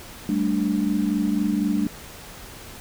sine chord, G suspended second, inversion none, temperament equal, 196 / 220 / 293.7 Hz, G3 / A3 / D4, 0 / 0 / 0 cents, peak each -24 dBFS, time 0.29-1.87 s, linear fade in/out 2 ms, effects pink hiss -41 dBFS RMS until 2.8 s

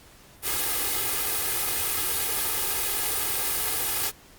white noise with comb filter, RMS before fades -26 dBFS, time 0.42-4.12 s, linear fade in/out 50 ms, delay 2.4 ms, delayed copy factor +0.75, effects pink hiss -52 dBFS RMS until 4.38 s + Opus 48 kbps

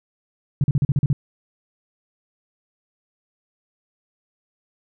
sine tone bursts, 140 Hz, C#3, 18 cents sharp, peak -14 dBFS, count 8, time 0.61-1.13 s, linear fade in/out 2 ms, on 30 ms, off 40 ms, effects none

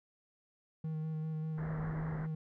triangle tone with vibrato, 157.2 Hz, D#3, 18 cents sharp, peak -33 dBFS, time 0.84-2.35 s, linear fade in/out 5 ms, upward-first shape square, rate 5.1 Hz, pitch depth 13 cents each way
pink low-pass noise, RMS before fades -45 dBFS, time 1.57-2.27 s, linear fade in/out 20 ms, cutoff 2000 Hz, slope 96 dB/octave
effects none

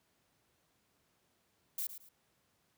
violet noise with echo, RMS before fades -37 dBFS, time 1.78-1.87 s, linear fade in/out 5 ms, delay 110 ms, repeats 2, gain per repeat -11 dB, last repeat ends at 2.09 s, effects pink hiss -75 dBFS RMS until 2.77 s + high-pass 80 Hz 12 dB/octave

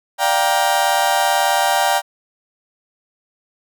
35% pulse chord, G minor seventh, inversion second, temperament just, 588 / 705.6 / 784 / 940.8 Hz, D5 / F5 / G5 / Bb5, +2 / +18 / 0 / +16 cents, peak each -21 / -19 / -16 / -19 dBFS, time 0.18-2.02 s, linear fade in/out 50 ms, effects none

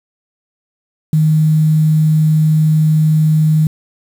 sine tone with quantisation, 155.56 Hz, D#3, in tune, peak -8 dBFS, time 1.13-3.67 s, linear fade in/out 2 ms, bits 6, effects none

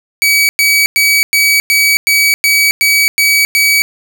sawtooth tone bursts, 2276 Hz, C#7, 45 cents sharp, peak -4 dBFS, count 10, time 0.22-3.82 s, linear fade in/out 0 ms, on 270 ms, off 100 ms, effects none

